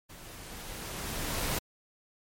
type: noise with level ramp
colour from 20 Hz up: pink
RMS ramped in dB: -49 to -30 dBFS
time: 0.09-1.59 s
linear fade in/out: 10 ms
effects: MP3 64 kbps